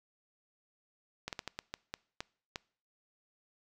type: slowing click train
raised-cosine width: 0.2 ms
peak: -20 dBFS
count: 9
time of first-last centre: 1.28-2.559 s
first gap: 48 ms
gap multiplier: 1.33
effects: noise-tail reverb RT60 0.5 s tail -24 dB re dry